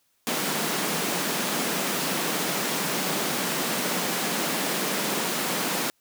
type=high-pass noise; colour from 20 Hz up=pink; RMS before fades=-27 dBFS; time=0.27-5.9 s; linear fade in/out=0 ms; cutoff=160 Hz; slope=48 dB/octave; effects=white hiss -69 dBFS RMS until 6 s